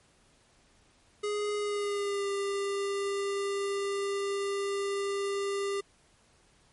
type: tone with pitch glide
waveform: square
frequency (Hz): 415.3 to 398.4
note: G#4 to G4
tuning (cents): 0 to +28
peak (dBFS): -30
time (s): 1.23-5.81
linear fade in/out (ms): 10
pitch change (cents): -72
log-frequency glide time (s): 1.57-2.28
effects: pink hiss -64 dBFS RMS until 6.72 s + MP3 48 kbps

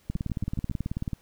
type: two click trains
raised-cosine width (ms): 5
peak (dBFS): -21 / -17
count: 5 / 20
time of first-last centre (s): 0.16-0.713 / 0.1-1.133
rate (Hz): 7.23 / 18.4
effects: pink hiss -62 dBFS RMS until 1.21 s

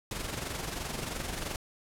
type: noise with amplitude modulation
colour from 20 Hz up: pink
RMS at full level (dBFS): -34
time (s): 0.11-1.56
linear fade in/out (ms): 2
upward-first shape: sine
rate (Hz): 23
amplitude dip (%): 55
effects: low-pass 12000 Hz 12 dB/octave

